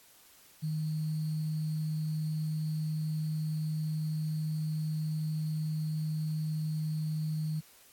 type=tone with sample-and-hold; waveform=sine; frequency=155.56 Hz; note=D#3; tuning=in tune; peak=-30 dBFS; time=0.62-7.61 s; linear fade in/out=20 ms; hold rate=4410 Hz; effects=white hiss -59 dBFS RMS until 7.92 s + AAC 64 kbps